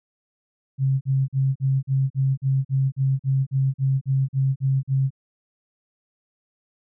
sine tone bursts, 134.5 Hz, C3, 48 cents sharp, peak -17 dBFS, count 16, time 0.78-5.105 s, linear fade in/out 50 ms, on 230 ms, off 43 ms, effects none

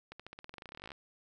accelerating click train, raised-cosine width 0.3 ms, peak -30 dBFS, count 23, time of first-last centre 0.12-0.918 s, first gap 76 ms, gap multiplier 0.92, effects none

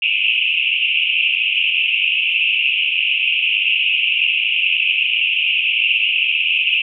pink band-pass noise, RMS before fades -17 dBFS, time 0.02-6.82 s, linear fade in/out 5 ms, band 2500 to 2900 Hz, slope 96 dB/octave, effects none

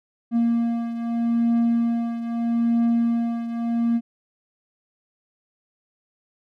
triangle beating tone pair, 233.1 / 233.89 Hz, A#3 / A#3, 0 / +6 cents, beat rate 0.79 Hz, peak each -18 / -24 dBFS, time 0.31-4.01 s, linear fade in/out 50 ms, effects none

